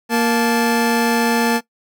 25% pulse tone pair together, 233.4 / 874.4 Hz, A#3 / A5, +2 / -11 cents, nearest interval octave + major seventh, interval 2287 cents, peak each -12 / -16 dBFS, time 0.09-1.61 s, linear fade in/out 50 ms, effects noise-tail reverb RT60 0.1 s tail -19 dB re dry

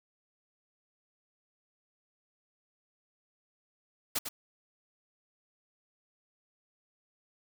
white noise with echo, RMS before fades -30 dBFS, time 4.15-4.19 s, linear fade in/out 10 ms, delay 100 ms, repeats 1, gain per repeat -7 dB, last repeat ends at 4.29 s, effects none

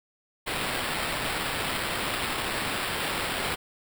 blue noise with sample-and-hold, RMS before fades -30 dBFS, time 0.46-3.56 s, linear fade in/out 20 ms, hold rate 6300 Hz, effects none

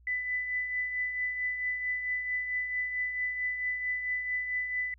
sine tone with tremolo, 1996 Hz, B6, 18 cents sharp, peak -27 dBFS, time 0.07-4.94 s, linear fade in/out 2 ms, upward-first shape triangle, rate 4.5 Hz, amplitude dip 55%, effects added 60 Hz sine -56 dBFS peak until 4.98 s

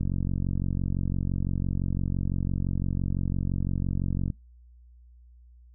click train, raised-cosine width 5 ms, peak -16 dBFS, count 198, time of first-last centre 0.01-4.302 s, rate 45.9 Hz, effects noise-tail reverb RT60 0.2 s tail -24 dB re dry + added 60 Hz sine -50 dBFS peak until 5.74 s

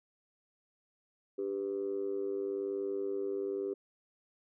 sine tone with amplitude modulation, 394.9 Hz, G4, 13 cents sharp, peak -28 dBFS, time 1.38-3.74 s, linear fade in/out 10 ms, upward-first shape sine, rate 101 Hz, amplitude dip 85%, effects tanh soft clip ceiling -25 dBFS

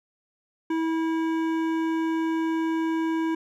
sine tone with hard clipping, 324.5 Hz, E4, 27 cents flat, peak -25 dBFS, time 0.7-3.35 s, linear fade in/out 5 ms, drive 13 dB, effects none

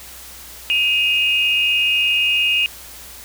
sine tone pair together, 2517 / 2834 Hz, D#7 / F7, +19 / +25 cents, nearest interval major second, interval 206 cents, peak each -17 dBFS, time 0.7-2.66 s, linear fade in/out 0 ms, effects added 60 Hz sine -46 dBFS peak until 3.24 s + white hiss -38 dBFS RMS until 3.24 s

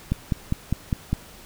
click train, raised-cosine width 5 ms, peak -9 dBFS, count 6, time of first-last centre 0.12-1.13 s, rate 4.95 Hz, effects pink hiss -46 dBFS RMS until 1.45 s

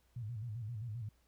sine tone with vibrato, 112.9 Hz, A2, 45 cents sharp, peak -39 dBFS, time 0.16-1.09 s, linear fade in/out 5 ms, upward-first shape square, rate 7.6 Hz, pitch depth 120 cents each way, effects added 60 Hz sine -70 dBFS peak until 1.27 s + pink hiss -75 dBFS RMS until 1.27 s

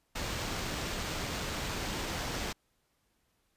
pink noise with sample-and-hold, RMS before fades -36 dBFS, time 0.15-2.53 s, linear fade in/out 10 ms, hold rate 11025 Hz, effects pink hiss -75 dBFS RMS until 3.56 s + resampled to 32000 Hz

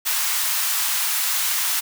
white high-pass noise, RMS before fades -22 dBFS, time 0.05-1.81 s, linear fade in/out 20 ms, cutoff 870 Hz, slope 24 dB/octave, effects none

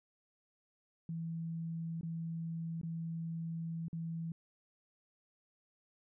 sine tone with dropouts, 164.81 Hz, E3, in tune, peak -37 dBFS, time 1.09-4.32 s, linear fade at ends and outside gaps 2 ms, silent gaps 2.011-2.031 / 2.814-2.832 / 3.883-3.929 s, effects none

